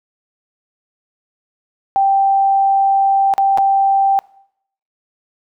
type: tone with dropouts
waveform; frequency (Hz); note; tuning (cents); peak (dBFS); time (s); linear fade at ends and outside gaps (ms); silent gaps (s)
sine; 784; G5; 0; -10; 1.96-4.19; 0; 3.338-3.38 / 3.575-3.583
effects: noise-tail reverb RT60 0.7 s tail -23 dB re dry